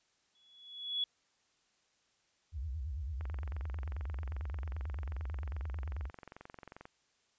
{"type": "tone with exponential growth", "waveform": "sine", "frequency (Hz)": 3384, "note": "G#7", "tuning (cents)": 32, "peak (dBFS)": -29, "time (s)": [0.35, 1.04], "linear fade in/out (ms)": 2, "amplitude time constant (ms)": 150}
{"type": "tone with vibrato", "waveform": "sine", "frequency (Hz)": 71.1, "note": "C#2", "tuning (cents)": 45, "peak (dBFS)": -36, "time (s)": [2.52, 6.11], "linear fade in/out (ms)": 50, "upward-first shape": "sine", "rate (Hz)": 9, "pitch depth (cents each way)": 280}
{"type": "click train", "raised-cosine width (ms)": 0.5, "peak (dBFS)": -33, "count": 83, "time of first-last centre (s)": [3.21, 6.854], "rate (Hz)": 22.5}
{"effects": ["white hiss -74 dBFS RMS until 7.38 s", "resampled to 16000 Hz"]}